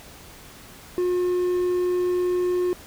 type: tone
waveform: triangle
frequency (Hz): 359.1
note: F4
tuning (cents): +48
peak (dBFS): -18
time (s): 0.98-2.73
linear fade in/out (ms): 0
effects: pink hiss -45 dBFS RMS until 2.86 s